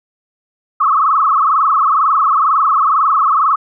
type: tone with frequency modulation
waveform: sine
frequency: 1200 Hz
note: D6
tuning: 37 cents sharp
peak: -9 dBFS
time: 0.8-3.56 s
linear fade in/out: 10 ms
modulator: 22.1 Hz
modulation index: 5.2
effects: none